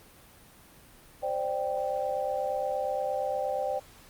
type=chord; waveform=sine; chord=C suspended second; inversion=none; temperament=equal with one note detuned; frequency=523.3 / 591.8 / 784 Hz; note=C5 / D5 / G5; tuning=0 / +13 / 0 cents; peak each=-32 dBFS; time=1.22-3.8 s; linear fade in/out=20 ms; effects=pink hiss -54 dBFS RMS until 4.09 s + Opus 32 kbps